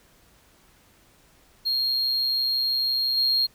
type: tone with level steps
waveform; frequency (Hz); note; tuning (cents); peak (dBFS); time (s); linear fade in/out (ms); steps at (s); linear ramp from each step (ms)
triangle; 4242; C8; +23; -20 / -17; 1.65-3.47; 20; 3.17; 5
effects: tanh soft clip ceiling -14 dBFS + pink hiss -58 dBFS RMS until 3.54 s